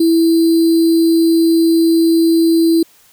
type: tone with sample-and-hold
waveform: sine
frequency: 329.6 Hz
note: E4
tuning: in tune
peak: -8 dBFS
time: 0-2.83 s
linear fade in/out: 5 ms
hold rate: 4410 Hz
effects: white hiss -49 dBFS RMS until 3.12 s